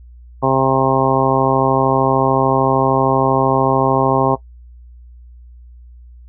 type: harmonic tone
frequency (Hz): 133.2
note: C3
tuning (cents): +31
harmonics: 1 / 2 / 3 / 4 / 5 / 6 / 7 / 8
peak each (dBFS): -20 / -20 / -20 / -20 / -20 / -20 / -20 / -20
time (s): 0.42-4.36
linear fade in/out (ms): 20
effects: noise-tail reverb RT60 0.1 s tail -17 dB re dry + added 60 Hz sine -37 dBFS peak until 6.28 s